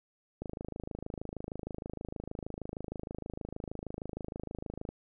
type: click train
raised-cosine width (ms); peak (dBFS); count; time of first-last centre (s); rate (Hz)
2; -25; 119; 0.42-4.89; 26.4
effects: none